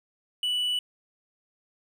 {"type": "tone", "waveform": "triangle", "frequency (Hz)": 2960, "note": "F#7", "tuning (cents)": 0, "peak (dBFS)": -23, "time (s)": [0.43, 0.79], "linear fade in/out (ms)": 2, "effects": []}